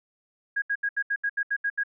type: tone bursts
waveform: sine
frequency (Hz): 1641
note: G#6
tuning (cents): -21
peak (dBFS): -23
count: 10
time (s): 0.56-1.836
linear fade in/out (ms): 10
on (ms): 61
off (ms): 74
effects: none